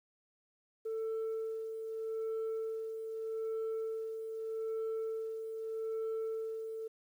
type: tone with tremolo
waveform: sine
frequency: 444.8 Hz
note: A4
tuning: 19 cents sharp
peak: -31 dBFS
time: 0.85-6.88 s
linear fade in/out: 10 ms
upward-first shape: sine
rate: 0.81 Hz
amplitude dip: 55%
effects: tanh soft clip ceiling -33 dBFS + 11-bit